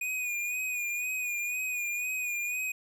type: tone with vibrato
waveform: square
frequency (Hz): 2463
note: D#7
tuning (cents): -18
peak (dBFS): -31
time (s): 0.01-2.72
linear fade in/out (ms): 5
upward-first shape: sine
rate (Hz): 2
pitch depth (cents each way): 44
effects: none

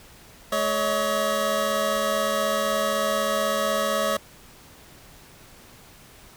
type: tone cluster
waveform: 25% pulse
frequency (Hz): 213.4 / 561 / 637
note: G#3 / C#5 / D#5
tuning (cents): +47 / +21 / +41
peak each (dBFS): -28 / -21 / -22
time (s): 0.52-4.17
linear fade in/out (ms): 5
effects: pink hiss -49 dBFS RMS until 6.36 s

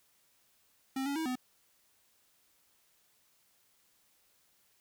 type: tone with pitch steps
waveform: square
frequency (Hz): 266.3 / 281.5 / 320.9 / 252.8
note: C4 / C#4 / E4 / B3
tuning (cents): +31 / +27 / -46 / +41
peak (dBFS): -33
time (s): 0.96-1.356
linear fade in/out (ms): 5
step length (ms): 99
effects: white hiss -70 dBFS RMS until 4.8 s

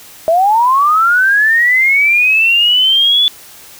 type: linear sweep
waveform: sine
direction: up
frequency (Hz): 631 to 3470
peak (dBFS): -7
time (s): 0.28-3.28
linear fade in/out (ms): 0
effects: white hiss -37 dBFS RMS until 3.79 s

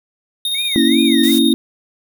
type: tone with tremolo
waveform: square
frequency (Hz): 3700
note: A#7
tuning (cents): -14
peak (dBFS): -17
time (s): 0.45-1.53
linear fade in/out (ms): 2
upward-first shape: square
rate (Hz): 15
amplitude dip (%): 25
type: tone with vibrato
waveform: triangle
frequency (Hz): 2113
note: C7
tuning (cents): +16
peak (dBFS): -24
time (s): 0.54-1.32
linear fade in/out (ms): 10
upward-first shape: sine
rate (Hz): 2.6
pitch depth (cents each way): 250
type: chord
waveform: sine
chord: A# diminished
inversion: none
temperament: equal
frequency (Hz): 233.1 / 277.2 / 329.6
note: A#3 / C#4 / E4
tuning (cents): 0 / 0 / 0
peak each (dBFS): -15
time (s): 0.76-1.54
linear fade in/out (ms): 0
type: noise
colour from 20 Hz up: blue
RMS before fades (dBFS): -25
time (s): 1.23-1.39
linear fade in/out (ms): 5
effects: none

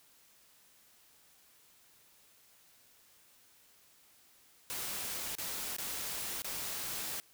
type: noise with dropouts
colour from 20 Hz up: white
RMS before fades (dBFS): -39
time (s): 4.7-7.2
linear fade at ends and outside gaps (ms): 0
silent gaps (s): 5.352-5.384 / 5.765-5.784 / 6.42-6.445
effects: white hiss -64 dBFS RMS until 7.33 s

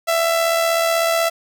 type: tone with amplitude modulation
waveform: sawtooth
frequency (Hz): 666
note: E5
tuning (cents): +18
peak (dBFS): -10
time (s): 0.07-1.3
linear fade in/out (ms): 20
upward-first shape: sine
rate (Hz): 76.1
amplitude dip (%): 40
effects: none

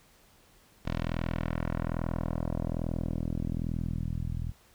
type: tone with low-pass filter sweep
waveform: 10% pulse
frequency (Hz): 41.2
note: E1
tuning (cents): 0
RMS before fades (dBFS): -32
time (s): 0.85-4.52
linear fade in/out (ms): 10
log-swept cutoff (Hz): 4100 to 110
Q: 1
effects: pink hiss -61 dBFS RMS until 4.74 s

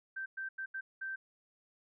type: tone bursts at uneven times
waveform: sine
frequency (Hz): 1560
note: G6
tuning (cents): -9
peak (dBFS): -37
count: 5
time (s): 0.16-0.26 / 0.37-0.49 / 0.58-0.66 / 0.74-0.81 / 1.01-1.16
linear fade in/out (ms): 10
effects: none

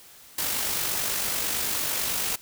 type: noise with amplitude modulation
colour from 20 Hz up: white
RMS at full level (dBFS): -26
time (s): 0.38-2.36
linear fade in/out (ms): 5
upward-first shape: sine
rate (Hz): 49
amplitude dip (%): 35
effects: white hiss -50 dBFS RMS until 2.41 s

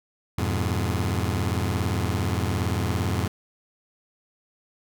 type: chord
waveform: sawtooth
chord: F diminished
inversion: none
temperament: just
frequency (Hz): 87.31 / 104.77 / 125.72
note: F2 / Ab2 / Cb3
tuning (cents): 0 / +16 / +31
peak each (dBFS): -22 / -23 / -27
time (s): 0.38-3.28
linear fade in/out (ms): 5
effects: none

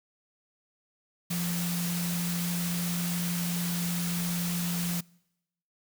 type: tone in noise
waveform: sine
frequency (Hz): 173.7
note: F3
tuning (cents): -9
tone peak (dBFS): -29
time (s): 1.3-5.01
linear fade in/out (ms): 10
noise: white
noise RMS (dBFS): -35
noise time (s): 1.3-5.01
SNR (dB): +3
effects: noise-tail reverb RT60 0.9 s tail -26 dB re dry

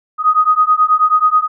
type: beating tone pair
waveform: sine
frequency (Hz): 1244.5 / 1253.8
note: D#6 / D#6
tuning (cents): 0 / +13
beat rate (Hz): 9.3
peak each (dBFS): -12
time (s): 0.18-1.48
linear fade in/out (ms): 50
effects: none

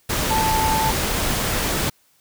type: tone in noise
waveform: sine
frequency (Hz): 880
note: A5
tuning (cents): 0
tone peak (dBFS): -19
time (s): 0.3-0.91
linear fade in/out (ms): 10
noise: pink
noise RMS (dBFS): -22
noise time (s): 0.09-1.9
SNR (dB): 0
effects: white hiss -60 dBFS RMS until 2.2 s

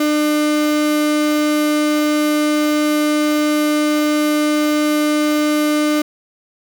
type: tone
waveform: 35% pulse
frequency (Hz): 300.5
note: D4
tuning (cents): +40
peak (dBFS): -12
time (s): 0-6.02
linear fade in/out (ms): 5
effects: none

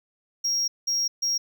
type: tone bursts at uneven times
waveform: triangle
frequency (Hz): 5600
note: F8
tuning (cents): +4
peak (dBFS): -21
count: 3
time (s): 0.44-0.68 / 0.87-1.08 / 1.22-1.38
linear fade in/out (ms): 10
effects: none

